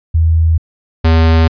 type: tone pair in turn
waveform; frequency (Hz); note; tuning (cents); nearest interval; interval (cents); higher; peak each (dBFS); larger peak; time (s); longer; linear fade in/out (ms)
sine / square; 81.3 / 81.3; E2 / E2; -23 / -23; unison; 0; neither; -7; neither; 0.14-0.58 / 1.04-1.48; neither; 10
effects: resampled to 11025 Hz